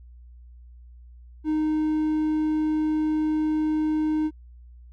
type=tone; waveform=triangle; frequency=309 Hz; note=D#4; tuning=12 cents flat; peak=-19 dBFS; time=1.44-4.31 s; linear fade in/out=50 ms; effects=added 60 Hz sine -44 dBFS peak until 4.92 s